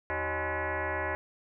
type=tone with frequency modulation; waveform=sine; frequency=546 Hz; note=C#5; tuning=26 cents flat; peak=-29 dBFS; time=0.1-1.15 s; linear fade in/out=0 ms; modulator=232 Hz; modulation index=6.5; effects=none